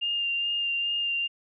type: tone with vibrato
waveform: sine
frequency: 2803 Hz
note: F7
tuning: 6 cents sharp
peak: -25 dBFS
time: 0.01-1.28 s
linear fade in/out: 20 ms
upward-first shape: sine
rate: 2.4 Hz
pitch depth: 16 cents each way
effects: none